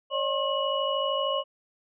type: tone cluster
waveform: sine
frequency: 550 / 603 / 1073 / 2929 Hz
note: C#5 / D5 / C6 / F#7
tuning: -14 / +46 / +43 / -18 cents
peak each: -29 / -31 / -30 / -31 dBFS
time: 0.1-1.44 s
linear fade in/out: 50 ms
effects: none